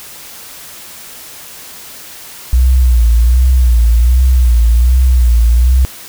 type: tone with vibrato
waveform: sine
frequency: 60.5 Hz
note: B1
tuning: 35 cents flat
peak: -5 dBFS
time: 2.53-5.85 s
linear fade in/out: 0 ms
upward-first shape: sine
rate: 1.3 Hz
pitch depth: 100 cents each way
effects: white hiss -32 dBFS RMS until 6.08 s